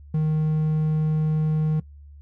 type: tone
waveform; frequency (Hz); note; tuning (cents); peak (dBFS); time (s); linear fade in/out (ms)
triangle; 155.2; D#3; -4; -17; 0.14-1.8; 5
effects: noise-tail reverb RT60 0.1 s tail -19 dB re dry + added 72 Hz sine -42 dBFS peak until 2.21 s